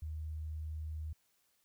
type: tone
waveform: sine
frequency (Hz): 77.78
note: D#2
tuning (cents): 0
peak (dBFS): -38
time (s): 0.02-1.13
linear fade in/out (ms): 5
effects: white hiss -75 dBFS RMS until 1.64 s